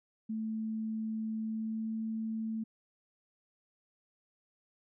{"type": "tone with pitch glide", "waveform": "sine", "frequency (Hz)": [220, 221.8], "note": ["A3", "A3"], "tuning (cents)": [0, 14], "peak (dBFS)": -33, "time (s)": [0.29, 2.64], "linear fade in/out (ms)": 10, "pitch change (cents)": 14, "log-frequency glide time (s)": [1.41, 1.96], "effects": []}